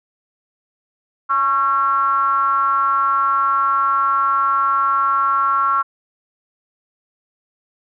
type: ring-modulated tone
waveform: triangle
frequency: 130 Hz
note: C3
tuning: 11 cents flat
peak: -9 dBFS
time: 1.29-5.83 s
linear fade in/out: 20 ms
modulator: 1230 Hz
effects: none